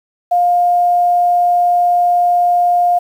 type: tone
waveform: sine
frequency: 706 Hz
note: F5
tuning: 19 cents sharp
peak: -9 dBFS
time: 0.31-2.99 s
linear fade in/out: 10 ms
effects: 7-bit